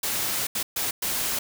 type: noise bursts at uneven times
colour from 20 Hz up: white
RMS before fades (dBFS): -27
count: 4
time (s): 0.03-0.47 / 0.55-0.63 / 0.76-0.91 / 1.02-1.39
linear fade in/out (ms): 5
effects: none